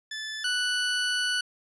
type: tone pair in turn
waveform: 20% pulse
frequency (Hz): 1743 / 1481.9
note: A6 / F#6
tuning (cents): -17 / +2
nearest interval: minor third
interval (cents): 281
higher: first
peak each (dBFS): -28 / -20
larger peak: second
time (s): 0.11-0.44 / 0.44-1.41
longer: second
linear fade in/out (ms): 5
effects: resampled to 24000 Hz